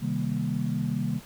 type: chord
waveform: sine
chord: C minor seventh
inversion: none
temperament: equal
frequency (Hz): 130.81 / 155.56 / 196 / 233.1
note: C3 / Eb3 / G3 / Bb3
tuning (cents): 0 / 0 / 0 / 0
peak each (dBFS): -31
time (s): 0-1.21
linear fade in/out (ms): 50
effects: pink hiss -49 dBFS RMS until 1.25 s